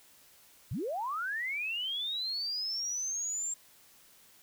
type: linear sweep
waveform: sine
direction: up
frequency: 81.3 to 7459 Hz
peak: -32 dBFS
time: 0.71-3.54 s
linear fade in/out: 5 ms
effects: white hiss -60 dBFS RMS until 4.42 s